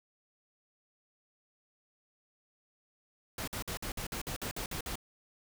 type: noise bursts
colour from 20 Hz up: pink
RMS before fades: -38 dBFS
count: 11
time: 3.38-4.956 s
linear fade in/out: 2 ms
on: 96 ms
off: 52 ms
effects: none